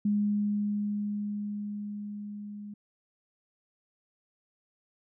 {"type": "tone with level ramp", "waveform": "sine", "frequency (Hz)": 206.6, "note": "G#3", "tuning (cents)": -9, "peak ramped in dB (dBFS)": [-23, -39], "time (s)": [0.05, 2.74], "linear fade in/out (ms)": 5, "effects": []}